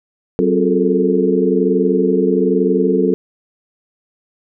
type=tone cluster; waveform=sine; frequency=188.9 / 264.8 / 355.1 / 426.9 / 448 Hz; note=F#3 / C4 / F4 / G#4 / A4; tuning=+36 / +21 / +29 / +48 / +31 cents; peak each=-18 dBFS; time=0.39-3.14 s; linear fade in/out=0 ms; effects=none